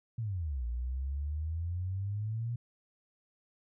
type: exponential two-way sweep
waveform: sine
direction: down then up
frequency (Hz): 120.6 to 58 to 120.6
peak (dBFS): -32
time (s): 0.18-2.56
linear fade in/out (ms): 5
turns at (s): 0.66
effects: none